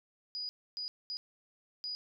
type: tone bursts at uneven times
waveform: sine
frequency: 4923 Hz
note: D#8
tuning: 19 cents flat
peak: -36 dBFS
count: 4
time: 0.35-0.49 / 0.77-0.88 / 1.1-1.17 / 1.84-1.95 s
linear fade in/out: 0 ms
effects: none